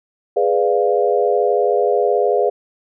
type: chord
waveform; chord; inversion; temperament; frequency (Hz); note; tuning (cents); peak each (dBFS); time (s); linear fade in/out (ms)
sine; G# diminished seventh; none; equal; 415.3 / 493.9 / 587.3 / 698.5; G#4 / B4 / D5 / F5; 0 / 0 / 0 / 0; -17 / -18 / -21 / -20; 0.36-2.5; 10
effects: none